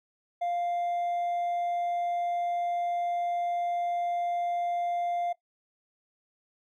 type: tone with hard clipping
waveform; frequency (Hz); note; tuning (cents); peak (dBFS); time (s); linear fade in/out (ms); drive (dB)
sine; 698.5; F5; 0; -28; 0.41-5.33; 10; 2
effects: noise-tail reverb RT60 0.1 s tail -17 dB re dry